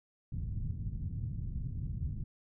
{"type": "low-pass noise", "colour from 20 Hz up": "white", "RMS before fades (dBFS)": -37, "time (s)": [0.32, 2.24], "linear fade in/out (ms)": 10, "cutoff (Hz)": 140, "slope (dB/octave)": 24, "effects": []}